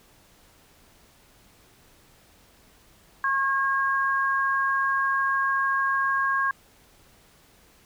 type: tone pair together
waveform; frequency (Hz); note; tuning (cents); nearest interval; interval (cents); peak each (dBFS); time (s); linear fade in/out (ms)
sine; 1088 / 1625.5; C#6 / G#6; -33 / -38; perfect fifth; 695; -24 / -24; 3.24-6.51; 2
effects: pink hiss -57 dBFS RMS until 7.85 s